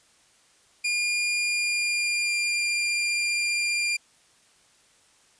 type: tone with pitch glide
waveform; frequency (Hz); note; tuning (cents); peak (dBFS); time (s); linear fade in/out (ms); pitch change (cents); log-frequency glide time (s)
sawtooth; 2417 to 2395; D7 to D7; +49 to +33; -20; 0.84-3.97; 10; -16; 1.39-2.63
effects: white hiss -60 dBFS RMS until 5.39 s + resampled to 22050 Hz